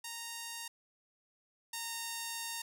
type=tone pair in turn; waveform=5% pulse; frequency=928 / 922.1 Hz; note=A#5 / A#5; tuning=-8 / -19 cents; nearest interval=unison; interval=11 cents; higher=first; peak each=-29 / -26 dBFS; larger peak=second; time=0.04-0.68 / 1.73-2.62 s; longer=second; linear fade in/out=5 ms; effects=none